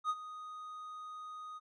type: tone with ADSR envelope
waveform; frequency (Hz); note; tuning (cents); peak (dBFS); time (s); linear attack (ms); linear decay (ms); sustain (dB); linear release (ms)
triangle; 1244.5; D#6; 0; -27; 0.04-1.6; 55; 48; -15; 31
effects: resampled to 22050 Hz